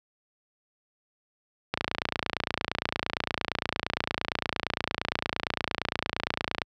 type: click train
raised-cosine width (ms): 0.3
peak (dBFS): -9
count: 141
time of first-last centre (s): 1.74-6.618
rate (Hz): 28.7
effects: high-pass 60 Hz 12 dB/octave